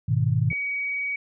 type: chord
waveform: sine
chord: G# minor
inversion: none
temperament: equal with one note detuned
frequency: 103.29 / 123.47 / 155.56 Hz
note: G#2 / B2 / D#3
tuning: -9 / 0 / 0 cents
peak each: -24 / -22 / -25 dBFS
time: 0.08-0.52 s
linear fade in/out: 10 ms
type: tone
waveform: sine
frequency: 2261 Hz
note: C#7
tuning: 34 cents sharp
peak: -25 dBFS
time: 0.5-1.16 s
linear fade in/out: 5 ms
type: clicks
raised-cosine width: 2 ms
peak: -33 / -28 dBFS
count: 2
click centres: 0.517 / 0.529 s
effects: none